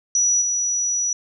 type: tone with level steps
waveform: sine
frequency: 5870 Hz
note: F#8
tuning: 15 cents flat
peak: -15 / -19 dBFS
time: 0.15-1.13 s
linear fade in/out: 2 ms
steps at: 0.41 s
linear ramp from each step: 10 ms
effects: none